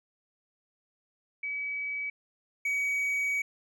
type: tone pair in turn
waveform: sine / triangle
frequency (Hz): 2281 / 2264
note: C#7 / C#7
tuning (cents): +49 / +36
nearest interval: unison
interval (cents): 13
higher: first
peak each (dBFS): -31 / -25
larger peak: second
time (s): 1.43-2.1 / 2.65-3.42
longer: second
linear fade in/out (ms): 5
effects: none